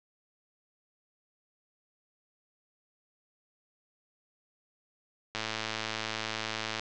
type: click train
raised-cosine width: 0.2 ms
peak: -15 dBFS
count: 160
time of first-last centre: 5.35-6.795 s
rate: 110 Hz
effects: low-pass 6000 Hz 12 dB/octave